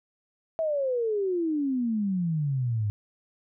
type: exponential sweep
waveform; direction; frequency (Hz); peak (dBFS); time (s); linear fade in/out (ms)
sine; down; 659.3 to 101.1; -24; 0.59-2.9; 0
effects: none